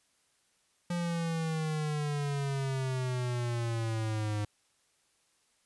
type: exponential sweep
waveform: square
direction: down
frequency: 175.2 to 103.9 Hz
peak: -31 dBFS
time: 0.9-4.45 s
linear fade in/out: 5 ms
effects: white hiss -71 dBFS RMS until 5.65 s + resampled to 24000 Hz